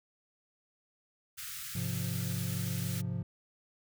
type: band-stop noise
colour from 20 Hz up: white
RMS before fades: -42 dBFS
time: 1.37-3.02 s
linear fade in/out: 20 ms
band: 150 to 1200 Hz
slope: 96 dB/octave
type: chord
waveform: triangle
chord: F minor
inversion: first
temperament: equal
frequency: 103.83 / 130.81 / 174.61 Hz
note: Ab2 / C3 / F3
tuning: 0 / 0 / 0 cents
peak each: -35 dBFS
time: 1.75-3.23 s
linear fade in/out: 5 ms
effects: none